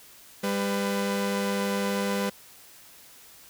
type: tone pair together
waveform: sawtooth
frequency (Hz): 199.2 / 502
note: G3 / B4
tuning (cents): +28 / +28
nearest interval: octave + major third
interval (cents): 1600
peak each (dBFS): -23 / -26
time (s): 0.43-2.3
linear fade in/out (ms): 10
effects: white hiss -51 dBFS RMS until 3.49 s